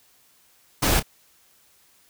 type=noise with echo; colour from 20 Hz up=pink; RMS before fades=-20 dBFS; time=0.82-1 s; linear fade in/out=10 ms; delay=29 ms; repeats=1; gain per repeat=-13 dB; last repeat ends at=1.029 s; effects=white hiss -59 dBFS RMS until 2.09 s